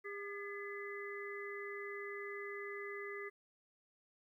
harmonic tone with a mistuned harmonic, 403.9 Hz, G#4, 48 cents flat, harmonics 1 / 3 / 4 / 5, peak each -45 / -51 / -53 / -47 dBFS, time 0.04-3.3 s, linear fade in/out 20 ms, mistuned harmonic 4, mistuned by +93 cents, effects 13-bit

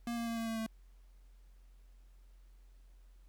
square tone with pitch steps, 235.7 / 233 / 230.3 / 227.7 / 225.1 / 222.5 Hz, A#3 / A#3 / A#3 / A#3 / A3 / A3, +19 / -1 / -21 / -40 / +40 / +20 cents, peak -36 dBFS, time 0.07-0.664 s, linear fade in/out 2 ms, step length 99 ms, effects added 44 Hz sine -56 dBFS peak until 3.28 s + pink hiss -75 dBFS RMS until 3.28 s

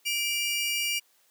sawtooth tone pair together, 2349 / 2849 Hz, D7 / F7, 0 / +34 cents, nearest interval minor third, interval 334 cents, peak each -26 dBFS, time 0.05-1 s, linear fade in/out 20 ms, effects white hiss -65 dBFS RMS until 1.3 s + high-pass 300 Hz 12 dB/octave

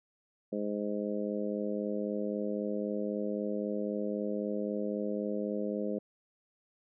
harmonic tone, 103.83 Hz, G#2, in tune, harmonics 2 / 3 / 4 / 5 / 6, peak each -35 / -39 / -38 / -37 / -42 dBFS, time 0.52-5.99 s, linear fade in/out 10 ms, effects none

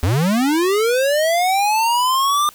square linear sweep, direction up, 77.78 to 1208 Hz, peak -15 dBFS, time 0.03-2.49 s, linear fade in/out 0 ms, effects white hiss -45 dBFS RMS until 2.54 s

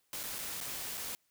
white noise with dropouts, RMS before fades -40 dBFS, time 0.13-1.15 s, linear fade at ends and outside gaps 0 ms, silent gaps 0.232-0.237 / 0.384-0.388 / 0.604-0.611 / 0.972-0.976 s, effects white hiss -75 dBFS RMS until 1.3 s

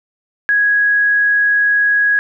sine tone, 1661.2 Hz, G#6, in tune, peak -10 dBFS, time 0.49-2.19 s, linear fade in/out 0 ms, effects none

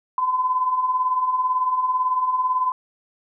sine beating tone pair, 1000 / 1018 Hz, B5 / C6, +21 / -48 cents, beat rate 18 Hz, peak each -27 / -19 dBFS, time 0.18-2.72 s, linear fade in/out 2 ms, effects none

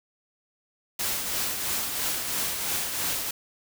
white noise with tremolo, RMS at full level -27 dBFS, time 0.99-3.31 s, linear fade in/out 5 ms, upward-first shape triangle, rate 3 Hz, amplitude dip 45%, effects none

